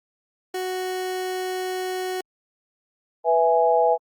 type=tone; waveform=30% pulse; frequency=370 Hz; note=F#4; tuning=in tune; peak=-23 dBFS; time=0.54-2.21 s; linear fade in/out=5 ms
type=chord; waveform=sine; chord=E major; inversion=second; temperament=equal; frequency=493.9 / 659.3 / 830.6 Hz; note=B4 / E5 / G#5; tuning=0 / 0 / 0 cents; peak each=-20 / -20 / -20 dBFS; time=3.24-3.98 s; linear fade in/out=50 ms
effects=Opus 48 kbps